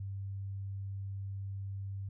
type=tone; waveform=sine; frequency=98 Hz; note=G2; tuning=in tune; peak=-37 dBFS; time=0-2.09 s; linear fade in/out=5 ms; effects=none